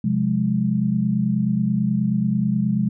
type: chord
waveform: sine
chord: F minor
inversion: second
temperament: equal with one note detuned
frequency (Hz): 130.81 / 178.39 / 207.7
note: C3 / F3 / Ab3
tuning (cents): 0 / +37 / 0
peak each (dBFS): -24 / -23 / -20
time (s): 0.04-2.89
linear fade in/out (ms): 5
effects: none